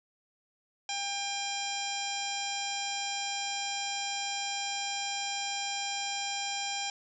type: harmonic tone with a mistuned harmonic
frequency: 800 Hz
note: G5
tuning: 35 cents sharp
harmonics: 1 / 2 / 3 / 4 / 5 / 6 / 7 / 8 / 9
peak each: -37 / -46 / -39 / -39 / -43 / -44 / -40 / -52 / -42 dBFS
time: 0.89-6.9 s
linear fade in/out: 2 ms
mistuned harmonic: 6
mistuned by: +59 cents
effects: none